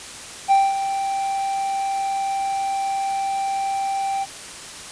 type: tone with ADSR envelope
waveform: triangle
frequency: 784 Hz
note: G5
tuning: in tune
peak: -9 dBFS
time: 0.48-4.26 s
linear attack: 34 ms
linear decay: 220 ms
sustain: -10 dB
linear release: 35 ms
effects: white hiss -36 dBFS RMS until 4.91 s + resampled to 22050 Hz